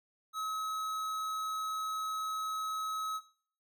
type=tone with hard clipping; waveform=sine; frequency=1282 Hz; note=E6; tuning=49 cents flat; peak=-36 dBFS; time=0.33-3.21 s; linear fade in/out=50 ms; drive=17 dB; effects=noise-tail reverb RT60 0.5 s tail -17 dB re dry